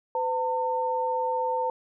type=tone pair together; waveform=sine; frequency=506.7 / 904 Hz; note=B4 / A5; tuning=+44 / +47 cents; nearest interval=minor seventh; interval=1003 cents; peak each=-28 / -26 dBFS; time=0.15-1.7 s; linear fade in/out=2 ms; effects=none